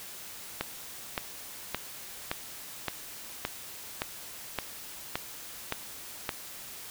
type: click train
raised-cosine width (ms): 0.3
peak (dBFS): -13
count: 11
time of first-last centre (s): 0.61-6.292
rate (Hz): 1.76
effects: white hiss -44 dBFS RMS until 6.9 s